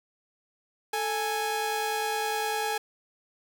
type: tone pair together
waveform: sawtooth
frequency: 439.4 / 828.9 Hz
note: A4 / G#5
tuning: -2 / -4 cents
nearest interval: major seventh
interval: 1098 cents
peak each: -28 / -25 dBFS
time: 0.93-2.78 s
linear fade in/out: 5 ms
effects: none